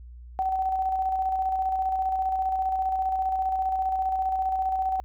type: tone with tremolo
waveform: sine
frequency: 760 Hz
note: F#5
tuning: 46 cents sharp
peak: -22 dBFS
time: 0.39-5 s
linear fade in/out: 0 ms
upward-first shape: square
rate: 15 Hz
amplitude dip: 30%
effects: added 60 Hz sine -41 dBFS peak until 5.04 s